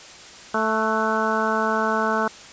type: harmonic tone with a mistuned harmonic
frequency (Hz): 220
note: A3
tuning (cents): 0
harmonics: 1 / 2 / 3 / 4 / 5 / 6 / 7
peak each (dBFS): -27 / -27 / -27 / -27 / -27 / -27 / -27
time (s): 0.54-2.28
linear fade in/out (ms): 5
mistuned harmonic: 7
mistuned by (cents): -45
effects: white hiss -42 dBFS RMS until 2.52 s + resampled to 16000 Hz